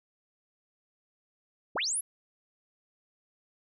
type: linear sweep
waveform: sine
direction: up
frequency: 45.65 to 11520 Hz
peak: -28 dBFS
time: 1.75-2.01 s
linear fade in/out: 10 ms
effects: none